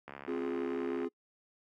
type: click train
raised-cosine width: 0.5 ms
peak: -29 dBFS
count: 69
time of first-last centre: 0.08-1.046 s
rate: 70.4 Hz
type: chord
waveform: triangle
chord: F minor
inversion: second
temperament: equal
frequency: 261.6 / 349.2 / 415.3 Hz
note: C4 / F4 / Ab4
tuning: 0 / 0 / 0 cents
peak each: -35 dBFS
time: 0.27-1.09 s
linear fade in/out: 20 ms
effects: noise-tail reverb RT60 0.1 s tail -26 dB re dry + high-pass 150 Hz 12 dB/octave